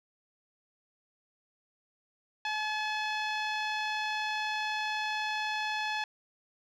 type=tone with low-pass filter; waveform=10% pulse; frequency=856 Hz; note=A5; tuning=48 cents flat; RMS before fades=-33 dBFS; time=2.45-6.04 s; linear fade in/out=2 ms; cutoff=3600 Hz; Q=0.56; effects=none